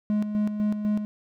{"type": "tone with tremolo", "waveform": "triangle", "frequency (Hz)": 210.1, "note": "G#3", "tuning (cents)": 20, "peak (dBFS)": -19, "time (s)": [0.1, 1.05], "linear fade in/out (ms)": 0, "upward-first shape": "square", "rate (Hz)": 4, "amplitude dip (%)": 55, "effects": []}